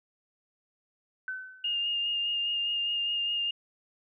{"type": "tone with exponential decay", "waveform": "sine", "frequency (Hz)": 1519, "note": "F#6", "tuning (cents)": 45, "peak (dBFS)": -30, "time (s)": [1.28, 1.88], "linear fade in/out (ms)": 1, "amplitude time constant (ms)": 130}
{"type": "tone with vibrato", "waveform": "sine", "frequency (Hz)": 2827, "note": "F7", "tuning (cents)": 20, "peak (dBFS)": -27, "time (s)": [1.64, 3.51], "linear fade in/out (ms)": 5, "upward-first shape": "sine", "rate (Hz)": 4.9, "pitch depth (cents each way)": 16}
{"effects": []}